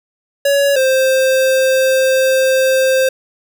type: tone pair in turn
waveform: square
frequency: 562 / 525.2 Hz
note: C#5 / C5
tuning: +24 / +6 cents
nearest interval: minor second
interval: 118 cents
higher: first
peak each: -11 dBFS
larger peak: neither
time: 0.45-0.76 / 0.76-3.09 s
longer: second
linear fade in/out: 5 ms
effects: none